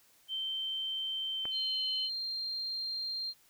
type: tone with pitch glide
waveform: sine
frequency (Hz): 3112 to 3036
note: G7 to F#7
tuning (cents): -13 to +44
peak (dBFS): -33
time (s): 0.28-2.1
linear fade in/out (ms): 50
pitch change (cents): -43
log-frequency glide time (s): 1.33-1.81
type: click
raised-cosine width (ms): 0.5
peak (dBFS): -27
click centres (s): 1.454
type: tone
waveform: sine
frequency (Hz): 4186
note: C8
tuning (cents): 0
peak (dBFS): -34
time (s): 1.51-3.34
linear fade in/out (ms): 50
effects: white hiss -65 dBFS RMS until 3.49 s